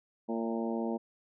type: harmonic tone with a mistuned harmonic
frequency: 114.6 Hz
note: A#2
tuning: 29 cents flat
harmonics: 2 / 3 / 4 / 5 / 6 / 7 / 8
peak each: -33 / -37 / -39 / -41 / -43 / -44 / -45 dBFS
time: 0.28-0.98 s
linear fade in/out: 20 ms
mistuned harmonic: 6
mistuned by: -36 cents
effects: none